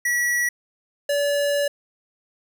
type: tone pair in turn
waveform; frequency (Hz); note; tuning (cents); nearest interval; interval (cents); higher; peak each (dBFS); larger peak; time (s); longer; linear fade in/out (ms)
square; 1935 / 573.9; B6 / D5; -36 / -40; octave + major sixth; 2104; first; -20; neither; 0.05-0.49 / 1.09-1.68; second; 5
effects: none